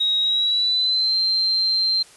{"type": "tone with pitch glide", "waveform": "sine", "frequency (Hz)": [3799, 4143], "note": ["A#7", "C8"], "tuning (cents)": [32, -18], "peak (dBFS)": -17, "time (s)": [0, 2.03], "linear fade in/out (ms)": 10, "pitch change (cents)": 150, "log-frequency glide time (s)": [0.2, 1.16], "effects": ["white hiss -48 dBFS RMS until 2.16 s", "resampled to 24000 Hz"]}